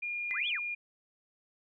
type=tone; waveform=sine; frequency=2419 Hz; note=D#7; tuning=49 cents flat; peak=-33 dBFS; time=0.02-0.75 s; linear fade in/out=10 ms
type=tone with exponential decay; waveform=sine; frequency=2033 Hz; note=B6; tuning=50 cents sharp; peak=-30 dBFS; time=0.31-0.51 s; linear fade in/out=0 ms; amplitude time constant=43 ms
type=linear two-way sweep; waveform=sine; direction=up then down; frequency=849 to 3520 to 849 Hz; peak=-32 dBFS; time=0.33-0.6 s; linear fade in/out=50 ms; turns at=0.48 s
effects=none